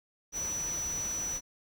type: tone in noise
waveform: sine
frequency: 5920 Hz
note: F#8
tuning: in tune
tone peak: -32 dBFS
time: 0.32-1.41 s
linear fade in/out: 50 ms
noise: pink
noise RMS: -43 dBFS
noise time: 0.32-1.41 s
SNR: +8 dB
effects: none